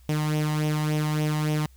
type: tone with flanger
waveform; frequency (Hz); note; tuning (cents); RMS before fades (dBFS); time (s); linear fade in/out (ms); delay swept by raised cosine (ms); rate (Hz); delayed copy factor
sawtooth; 152.4; D#3; -36; -25; 0.09-1.66; 0; 0.33 to 1.04; 3.5; +0.6
effects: added 63 Hz sine -50 dBFS peak until 1.76 s + white hiss -63 dBFS RMS until 1.76 s